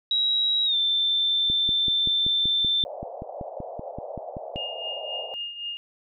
sine tone with pitch glide, 3854 to 3555 Hz, B7 to A7, -43 to +17 cents, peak -20 dBFS, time 0.11-2.84 s, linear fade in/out 2 ms, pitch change -140 cents, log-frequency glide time 0.65-0.76 s
click train, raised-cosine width 3 ms, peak -21 dBFS, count 17, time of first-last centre 1.5-4.559 s, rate 5.23 Hz
pink band-pass noise, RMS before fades -37 dBFS, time 2.85-5.34 s, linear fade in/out 0 ms, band 540 to 730 Hz, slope 48 dB/octave
sine tone with tremolo, 2834 Hz, F7, 25 cents sharp, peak -28 dBFS, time 4.56-5.77 s, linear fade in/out 0 ms, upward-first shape triangle, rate 3.8 Hz, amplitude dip 70%
effects none

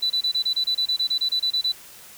sine tone bursts, 3979 Hz, B7, 12 cents sharp, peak -19 dBFS, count 16, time 0.02-1.722 s, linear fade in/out 10 ms, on 82 ms, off 26 ms, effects white hiss -45 dBFS RMS until 2.17 s

